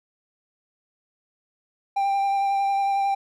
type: tone with vibrato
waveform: triangle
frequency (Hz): 791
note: G5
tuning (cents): +15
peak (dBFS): -18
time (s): 1.96-3.15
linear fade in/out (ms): 10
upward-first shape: sine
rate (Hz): 11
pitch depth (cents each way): 14
effects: none